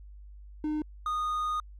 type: tone pair in turn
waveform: triangle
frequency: 304.6 / 1233.6 Hz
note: D#4 / D#6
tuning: -37 / -15 cents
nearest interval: 2 octaves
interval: 2422 cents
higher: second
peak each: -26 dBFS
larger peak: neither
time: 0.64-0.82 / 1.06-1.6 s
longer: second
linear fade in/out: 2 ms
effects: added 50 Hz sine -45 dBFS peak until 1.79 s